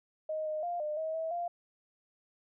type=tone with pitch steps; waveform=sine; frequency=624 / 617 / 699 / 604 / 636 / 647 / 695 Hz; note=D#5 / D#5 / F5 / D5 / D#5 / E5 / F5; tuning=+5 / -15 / +1 / +48 / +38 / -32 / -9 cents; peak=-32 dBFS; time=0.29-1.48 s; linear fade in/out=5 ms; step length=170 ms; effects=none